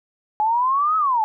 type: exponential two-way sweep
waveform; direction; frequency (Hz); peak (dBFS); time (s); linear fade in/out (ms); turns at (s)
sine; up then down; 840 to 1300 to 840; -16; 0.4-1.24; 0; 0.97
effects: none